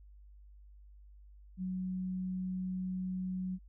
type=tone; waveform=sine; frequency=185 Hz; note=F#3; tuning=in tune; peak=-34 dBFS; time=1.57-3.59 s; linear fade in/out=50 ms; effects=added 50 Hz sine -53 dBFS peak until 3.68 s